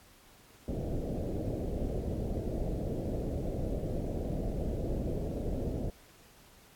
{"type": "low-pass noise", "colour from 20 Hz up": "pink", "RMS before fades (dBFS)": -34, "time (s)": [0.68, 5.9], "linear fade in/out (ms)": 2, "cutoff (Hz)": 650, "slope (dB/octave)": 48, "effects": ["pink hiss -59 dBFS RMS until 6.75 s", "AAC 64 kbps"]}